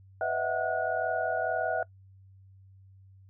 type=tone cluster; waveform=sine; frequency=498.2 / 616 / 658 / 743 / 1453 Hz; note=B4 / D#5 / E5 / F#5 / F#6; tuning=+15 / -17 / -3 / +7 / -32 cents; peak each=-37 / -36 / -30 / -32 / -34 dBFS; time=0.21-1.83 s; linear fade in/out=2 ms; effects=noise-tail reverb RT60 0.1 s tail -23 dB re dry + added 96 Hz sine -52 dBFS peak until 3.29 s